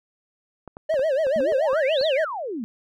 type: clicks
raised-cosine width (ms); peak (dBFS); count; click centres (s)
1; -24; 9; 0.677 / 0.769 / 0.941 / 0.994 / 1.268 / 1.405 / 1.522 / 1.731 / 2.012
type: tone with vibrato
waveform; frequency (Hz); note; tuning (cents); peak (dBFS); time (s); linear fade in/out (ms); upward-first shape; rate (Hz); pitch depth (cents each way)
triangle; 580; D5; -22; -17; 0.89-2.25; 10; sine; 7; 200
type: exponential two-way sweep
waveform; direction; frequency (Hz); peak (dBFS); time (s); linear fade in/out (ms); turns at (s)
sine; up then down; 208.6 to 4538 to 208.6; -27; 1.36-2.64; 0; 2.02
effects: none